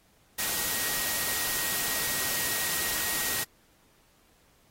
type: tone in noise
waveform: sine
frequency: 1890 Hz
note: A#6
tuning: 23 cents sharp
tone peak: -39 dBFS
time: 0.38-3.44 s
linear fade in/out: 10 ms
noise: white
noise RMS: -30 dBFS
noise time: 0.38-3.44 s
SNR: -12 dB
effects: pink hiss -64 dBFS RMS until 4.7 s + AAC 48 kbps